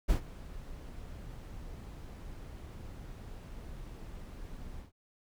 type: noise with ADSR envelope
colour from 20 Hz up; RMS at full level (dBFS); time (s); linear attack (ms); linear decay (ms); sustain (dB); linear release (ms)
brown; -26; 0.08-4.92; 21; 100; -19; 130
effects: none